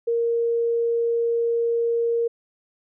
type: tone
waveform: sine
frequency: 466.2 Hz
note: A#4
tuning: in tune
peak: -19 dBFS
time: 0.07-2.28 s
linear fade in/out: 10 ms
effects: none